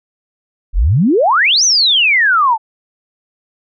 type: exponential two-way sweep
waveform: sine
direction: up then down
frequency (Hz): 35.46 to 6310 to 846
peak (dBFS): -8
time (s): 0.73-2.58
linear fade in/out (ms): 50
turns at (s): 1.64
effects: none